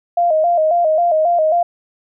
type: tone with vibrato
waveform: sine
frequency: 659.3 Hz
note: E5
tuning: in tune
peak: -11 dBFS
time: 0.17-1.63 s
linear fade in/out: 5 ms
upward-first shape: square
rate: 3.7 Hz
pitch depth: 90 cents each way
effects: none